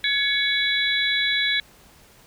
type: tone cluster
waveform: sine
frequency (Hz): 1685 / 2226 / 3408 / 3917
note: G#6 / C#7 / G#7 / B7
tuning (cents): +25 / +7 / +44 / -15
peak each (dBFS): -25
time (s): 0.04-1.6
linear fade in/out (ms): 2
effects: pink hiss -52 dBFS RMS until 2.26 s